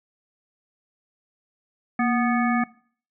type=harmonic tone with a mistuned harmonic; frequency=246.2 Hz; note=B3; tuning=5 cents flat; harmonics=1 / 3 / 5 / 7 / 9; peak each=-21 / -26 / -28 / -29 / -31 dBFS; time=1.99-2.64 s; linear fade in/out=5 ms; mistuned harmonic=1; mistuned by=-82 cents; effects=noise-tail reverb RT60 0.5 s tail -21 dB re dry